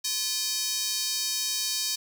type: tone with high-pass filter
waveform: square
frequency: 346.1 Hz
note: F4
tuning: 16 cents flat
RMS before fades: -29 dBFS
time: 0.04-1.96 s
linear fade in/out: 10 ms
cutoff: 4800 Hz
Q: 2
effects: none